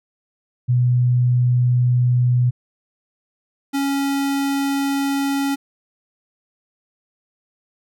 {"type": "tone pair in turn", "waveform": ["sine", "square"], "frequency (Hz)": [123.6, 277.5], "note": ["B2", "C#4"], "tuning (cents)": [2, 2], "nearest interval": "octave + major second", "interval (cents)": 1400, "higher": "second", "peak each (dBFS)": [-13, -19], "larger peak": "first", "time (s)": [[0.68, 2.51], [3.73, 5.56]], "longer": "neither", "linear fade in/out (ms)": 20, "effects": []}